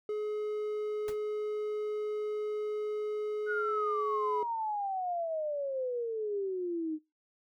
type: tone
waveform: triangle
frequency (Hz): 423.1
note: G#4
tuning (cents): +32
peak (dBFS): -29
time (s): 0.09-4.43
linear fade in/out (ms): 2
type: noise with exponential decay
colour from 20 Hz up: pink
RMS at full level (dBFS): -40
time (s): 1.08-1.18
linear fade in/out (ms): 2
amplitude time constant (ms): 21
type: exponential sweep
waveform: sine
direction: down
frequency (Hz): 1480 to 305.3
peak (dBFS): -31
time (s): 3.46-6.99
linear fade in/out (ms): 50
effects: noise-tail reverb RT60 0.2 s tail -19 dB re dry